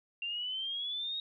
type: exponential sweep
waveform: sine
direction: up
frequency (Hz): 2756 to 3783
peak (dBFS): -34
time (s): 0.22-1.2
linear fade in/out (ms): 2
effects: none